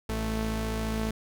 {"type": "tone pair together", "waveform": "sawtooth", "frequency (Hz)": [54.6, 220], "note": ["A1", "A3"], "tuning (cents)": [-13, 0], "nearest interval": "2 octaves", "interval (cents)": 2413, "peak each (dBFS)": -27, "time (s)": [0.09, 1.11], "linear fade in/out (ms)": 5, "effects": []}